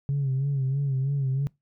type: tone with vibrato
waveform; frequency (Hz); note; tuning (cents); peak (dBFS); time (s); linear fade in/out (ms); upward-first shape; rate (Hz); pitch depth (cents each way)
sine; 136.6; C#3; -25; -21; 0.09-1.47; 0; sine; 3.1; 69
effects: noise-tail reverb RT60 0.2 s tail -25 dB re dry + tanh soft clip ceiling -20 dBFS